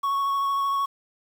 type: tone with vibrato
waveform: triangle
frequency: 1108.7 Hz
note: C#6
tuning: in tune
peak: -20 dBFS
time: 0.03-0.86 s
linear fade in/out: 10 ms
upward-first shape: sine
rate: 13 Hz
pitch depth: 12 cents each way
effects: 8-bit